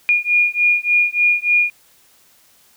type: beating tone pair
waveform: sine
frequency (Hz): 2430 / 2433.4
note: D#7 / D#7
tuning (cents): -42 / -39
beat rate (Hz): 3.4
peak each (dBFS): -16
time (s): 0.09-1.7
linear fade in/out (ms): 0
effects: white hiss -53 dBFS RMS until 2.76 s